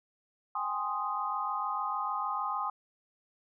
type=chord; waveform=sine; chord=Ab major seventh; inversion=third; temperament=equal; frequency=784 / 830.6 / 1046.5 / 1244.5 Hz; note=G5 / Ab5 / C6 / Eb6; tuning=0 / 0 / 0 / 0 cents; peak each=-40 / -37 / -35 / -34 dBFS; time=0.55-2.7 s; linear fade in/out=5 ms; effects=none